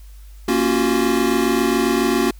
square chord, Gb major seventh, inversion first, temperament equal with one note detuned, 233.1 / 277.2 / 349.2 / 376.5 Hz, Bb3 / Db4 / F4 / Gb4, 0 / 0 / 0 / +30 cents, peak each -22 dBFS, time 0.48-2.31 s, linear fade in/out 5 ms, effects added 50 Hz sine -37 dBFS peak until 2.39 s + white hiss -54 dBFS RMS until 2.39 s

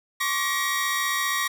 sawtooth tone cluster, 1077 / 1152 / 1898 Hz, C6 / D6 / A#6, +50 / -34 / +31 cents, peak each -27 / -25 / -22 dBFS, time 0.2-1.48 s, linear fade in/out 10 ms, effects none

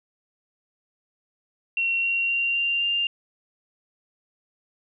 sine tone with pitch steps, 2732 / 2748 / 2764 / 2780 / 2796 Hz, F7 / F7 / F7 / F7 / F7, -39 / -29 / -19 / -9 / +1 cents, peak -21 dBFS, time 1.77-3.07 s, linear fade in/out 2 ms, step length 260 ms, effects none

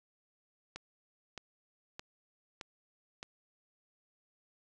click train, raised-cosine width 0.2 ms, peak -25 dBFS, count 5, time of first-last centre 0.76-3.229 s, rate 1.62 Hz, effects resampled to 22050 Hz

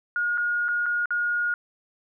sine tone with dropouts, 1434 Hz, F6, 45 cents sharp, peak -22 dBFS, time 0.16-1.54 s, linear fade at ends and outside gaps 1 ms, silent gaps 0.375-0.38 / 0.683-0.687 / 0.859-0.863 / 1.057-1.106 s, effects none

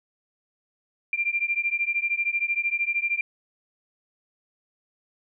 sine beating tone pair, 2372 / 2385 Hz, D7 / D7, +17 / +26 cents, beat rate 13 Hz, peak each -26 dBFS, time 1.13-3.21 s, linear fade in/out 2 ms, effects none

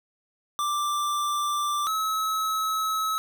square tone pair in turn, 1178 / 1290.6 Hz, D6 / E6, +5 / -37 cents, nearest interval major second, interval 158 cents, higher second, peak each -25 dBFS, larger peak neither, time 0.59-1.87 / 1.87-3.18 s, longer second, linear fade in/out 0 ms, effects none

